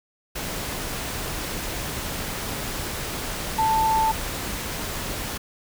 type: tone in noise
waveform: sine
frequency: 884 Hz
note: A5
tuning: 8 cents sharp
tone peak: -18 dBFS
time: 3.58-4.12 s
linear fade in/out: 10 ms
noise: pink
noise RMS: -30 dBFS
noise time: 0.35-5.38 s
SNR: +9 dB
effects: none